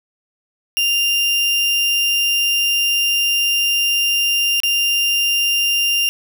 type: tone with dropouts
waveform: 35% pulse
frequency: 2794 Hz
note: F7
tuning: in tune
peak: -13 dBFS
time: 0.77-6.09 s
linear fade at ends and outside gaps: 0 ms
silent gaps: 4.602-4.634 s
effects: none